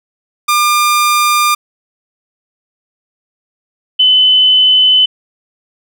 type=tone pair in turn; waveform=sawtooth / sine; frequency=1200 / 3024 Hz; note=D6 / F#7; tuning=+37 / +37 cents; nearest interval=octave + major third; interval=1600 cents; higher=second; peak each=-5 dBFS; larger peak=neither; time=0.48-1.55 / 3.99-5.06 s; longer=neither; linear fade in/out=10 ms; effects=none